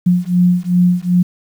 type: beating tone pair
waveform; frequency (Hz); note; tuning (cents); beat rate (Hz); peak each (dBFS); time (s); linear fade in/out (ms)
sine; 177.1 / 179.7; F3 / F3; +24 / +50; 2.6; -13; 0.06-1.23; 10
effects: 7-bit